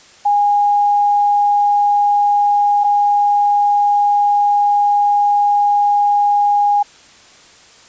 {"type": "tone pair in turn", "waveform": "sine", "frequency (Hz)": [820, 820], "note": ["G#5", "G#5"], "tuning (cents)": [-22, -22], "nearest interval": "unison", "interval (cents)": 0, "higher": "neither", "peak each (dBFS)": -10, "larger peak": "neither", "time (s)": [[0.25, 2.84], [2.84, 6.83]], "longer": "second", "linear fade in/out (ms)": 10, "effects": ["white hiss -44 dBFS RMS until 7.88 s", "resampled to 16000 Hz"]}